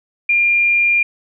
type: tone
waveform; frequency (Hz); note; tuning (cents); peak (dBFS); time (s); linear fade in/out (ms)
sine; 2400; D7; +37; -11; 0.29-1.03; 5
effects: none